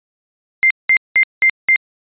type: tone bursts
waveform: sine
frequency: 2093 Hz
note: C7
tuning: in tune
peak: -8 dBFS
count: 5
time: 0.63-1.76 s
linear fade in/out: 0 ms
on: 74 ms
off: 190 ms
effects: resampled to 8000 Hz